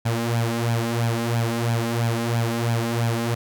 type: tone with flanger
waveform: sawtooth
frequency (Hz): 116.54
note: A#2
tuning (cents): 0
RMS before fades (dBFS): -23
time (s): 0.05-3.35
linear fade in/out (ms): 10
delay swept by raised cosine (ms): 1.2 to 3.8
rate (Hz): 3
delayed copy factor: +0.7
effects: none